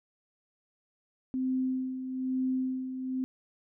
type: tone with tremolo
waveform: sine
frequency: 258.9 Hz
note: C4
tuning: 18 cents flat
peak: -26 dBFS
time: 1.34-3.24 s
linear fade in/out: 0 ms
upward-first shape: sine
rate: 1.1 Hz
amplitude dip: 60%
effects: none